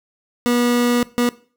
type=tone bursts at uneven times; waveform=30% pulse; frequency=242 Hz; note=B3; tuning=35 cents flat; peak=-12 dBFS; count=2; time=0.46-1.03 / 1.18-1.29 s; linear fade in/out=0 ms; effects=noise-tail reverb RT60 0.4 s tail -19 dB re dry